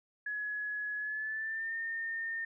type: tone with pitch glide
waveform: sine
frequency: 1689 to 1820.7 Hz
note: G#6 to A#6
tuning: +29 to -41 cents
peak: -34 dBFS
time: 0.26-2.45 s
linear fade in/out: 5 ms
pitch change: +130 cents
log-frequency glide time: 0.97-1.76 s
effects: none

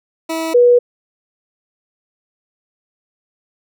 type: tone pair in turn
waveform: 20% pulse / sine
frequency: 324.5 / 486.2 Hz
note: E4 / B4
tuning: -27 / -27 cents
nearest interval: perfect fifth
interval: 700 cents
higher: second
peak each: -14 / -6 dBFS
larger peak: second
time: 0.29-0.54 / 0.54-0.79 s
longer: neither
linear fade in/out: 10 ms
effects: none

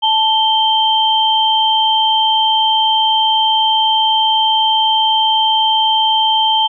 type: tone pair together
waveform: sine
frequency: 880 / 3136 Hz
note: A5 / G7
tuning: 0 / 0 cents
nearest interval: octave + minor seventh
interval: 2200 cents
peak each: -13 dBFS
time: 0.02-6.68 s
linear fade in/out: 20 ms
effects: none

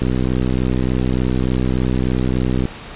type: click train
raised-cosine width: 3 ms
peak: -6 dBFS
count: 168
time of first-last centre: 0.02-2.654 s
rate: 63.4 Hz
effects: pink hiss -34 dBFS RMS until 2.95 s + resampled to 8000 Hz

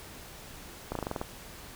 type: slowing click train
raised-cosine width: 1 ms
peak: -18 dBFS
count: 8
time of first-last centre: 0.92-1.214 s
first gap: 33 ms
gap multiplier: 1.08
effects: pink hiss -47 dBFS RMS until 1.75 s

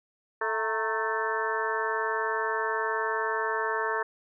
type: harmonic tone with a mistuned harmonic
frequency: 220 Hz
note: A3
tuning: in tune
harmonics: 2 / 3 / 4 / 5 / 6 / 7 / 8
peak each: -32 / -38 / -33 / -33 / -37 / -35 / -33 dBFS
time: 0.41-4.03 s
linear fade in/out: 5 ms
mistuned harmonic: 4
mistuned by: +75 cents
effects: none

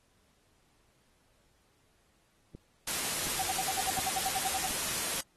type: click train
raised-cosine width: 3 ms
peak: -31 dBFS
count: 4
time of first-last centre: 2.55-4.708 s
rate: 1.39 Hz
type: noise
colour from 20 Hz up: white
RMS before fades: -33 dBFS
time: 2.87-5.21 s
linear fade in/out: 5 ms
type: tone bursts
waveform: sine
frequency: 762 Hz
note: G5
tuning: 49 cents flat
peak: -31 dBFS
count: 14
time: 3.39-4.672 s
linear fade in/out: 5 ms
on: 34 ms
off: 62 ms
effects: pink hiss -70 dBFS RMS until 5.36 s + AAC 32 kbps

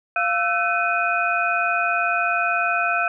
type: tone cluster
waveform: sine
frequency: 695 / 1329 / 1515 / 2494 Hz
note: F5 / E6 / F#6 / D#7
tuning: -9 / +14 / +40 / +3 cents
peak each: -24 dBFS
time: 0.16-3.08 s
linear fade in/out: 2 ms
effects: none

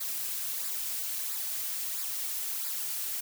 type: noise with flanger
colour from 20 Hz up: blue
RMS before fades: -34 dBFS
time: 0-3.21 s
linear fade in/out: 10 ms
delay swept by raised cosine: 0.33 to 3.83 ms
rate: 1.5 Hz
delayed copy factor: -0.55
effects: none

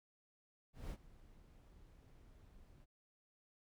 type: noise with ADSR envelope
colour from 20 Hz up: brown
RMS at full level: -43 dBFS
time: 0.73-2.86 s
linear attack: 180 ms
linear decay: 57 ms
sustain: -19 dB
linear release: 33 ms
effects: none

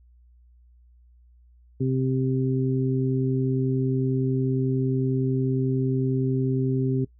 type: harmonic tone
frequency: 131 Hz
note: C3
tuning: 2 cents sharp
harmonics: 1 / 2 / 3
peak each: -23 / -26 / -29 dBFS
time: 1.8-7.05 s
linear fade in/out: 10 ms
effects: noise-tail reverb RT60 0.1 s tail -20 dB re dry + added 60 Hz sine -52 dBFS peak until 7.19 s

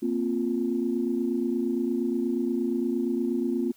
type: chord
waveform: sine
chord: Bb suspended second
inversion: none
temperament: equal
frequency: 233.1 / 261.6 / 349.2 Hz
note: Bb3 / C4 / F4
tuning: 0 / 0 / 0 cents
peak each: -28 dBFS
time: 0.02-3.72 s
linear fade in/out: 10 ms
effects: tanh soft clip ceiling -14 dBFS + white hiss -60 dBFS RMS until 3.76 s

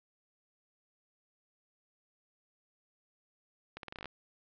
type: accelerating click train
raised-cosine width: 0.3 ms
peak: -26 dBFS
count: 10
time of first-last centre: 3.77-4.057 s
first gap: 62 ms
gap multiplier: 0.82
effects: low-pass 5000 Hz 12 dB/octave

